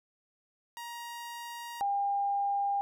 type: tone pair in turn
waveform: sawtooth / sine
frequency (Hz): 944 / 802.1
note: A#5 / G5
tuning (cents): +22 / +40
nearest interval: minor third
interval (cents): 282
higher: first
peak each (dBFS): -36 / -27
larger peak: second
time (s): 0.77-1.81 / 1.81-2.81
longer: first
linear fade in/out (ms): 0
effects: none